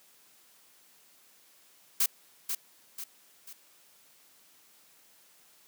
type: noise with echo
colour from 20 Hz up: blue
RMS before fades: -25 dBFS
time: 2-2.06 s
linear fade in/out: 5 ms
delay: 490 ms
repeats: 3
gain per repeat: -7 dB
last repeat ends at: 3.53 s
effects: white hiss -61 dBFS RMS until 5.67 s + high-pass 150 Hz 12 dB/octave